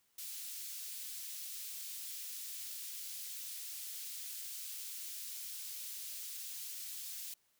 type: high-pass noise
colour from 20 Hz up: white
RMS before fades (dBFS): -45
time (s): 0.18-7.34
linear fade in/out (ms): 5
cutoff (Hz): 3400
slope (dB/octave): 12
effects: white hiss -75 dBFS RMS until 7.59 s